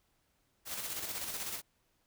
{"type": "noise with tremolo", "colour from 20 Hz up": "white", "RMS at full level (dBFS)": -38, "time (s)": [0.65, 1.62], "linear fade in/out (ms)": 50, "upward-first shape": "square", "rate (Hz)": 16, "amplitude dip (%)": 40, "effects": ["pink hiss -75 dBFS RMS until 2.06 s"]}